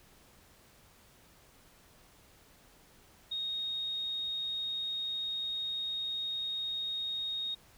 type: tone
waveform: sine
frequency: 3729 Hz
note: A#7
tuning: in tune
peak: -33 dBFS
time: 3.31-7.55 s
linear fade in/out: 10 ms
effects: pink hiss -61 dBFS RMS until 7.77 s